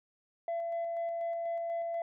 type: tone with tremolo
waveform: sine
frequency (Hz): 675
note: E5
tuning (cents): +41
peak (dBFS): -29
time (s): 0.48-2.02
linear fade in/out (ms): 2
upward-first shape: square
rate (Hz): 4.1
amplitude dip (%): 25
effects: tanh soft clip ceiling -30 dBFS